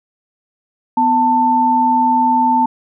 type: tone pair together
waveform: sine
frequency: 249.7 / 890 Hz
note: B3 / A5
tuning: +19 / +20 cents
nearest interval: octave + minor seventh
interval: 2201 cents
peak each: -17 / -11 dBFS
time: 0.97-2.66 s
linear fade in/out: 5 ms
effects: none